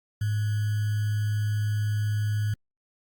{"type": "tone with sample-and-hold", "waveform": "sine", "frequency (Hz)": 105.5, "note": "G#2", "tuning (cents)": 28, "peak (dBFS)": -23, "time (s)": [0.21, 2.54], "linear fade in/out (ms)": 5, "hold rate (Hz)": 1575, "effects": ["Opus 48 kbps"]}